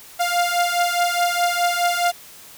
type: beating tone pair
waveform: sawtooth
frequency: 698.5 / 703.3 Hz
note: F5 / F5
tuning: 0 / +12 cents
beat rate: 4.8 Hz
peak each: -17 dBFS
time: 0.19-2.12 s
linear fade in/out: 20 ms
effects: white hiss -43 dBFS RMS until 2.57 s